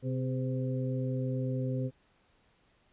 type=harmonic tone with a mistuned harmonic; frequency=128.9 Hz; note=C3; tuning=26 cents flat; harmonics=1 / 2 / 3 / 4; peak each=-31 / -36 / -42 / -39 dBFS; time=0.02-1.91 s; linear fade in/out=50 ms; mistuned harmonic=3; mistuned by=+67 cents; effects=pink hiss -68 dBFS RMS until 2.92 s + resampled to 8000 Hz